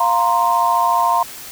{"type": "chord", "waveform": "sine", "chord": "F suspended fourth", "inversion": "none", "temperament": "equal", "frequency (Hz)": [698.5, 932.3, 1046.5], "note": ["F5", "Bb5", "C6"], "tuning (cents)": [0, 0, 0], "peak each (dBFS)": [-19, -16, -17], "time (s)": [0, 1.23], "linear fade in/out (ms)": 5, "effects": ["white hiss -34 dBFS RMS until 1.51 s"]}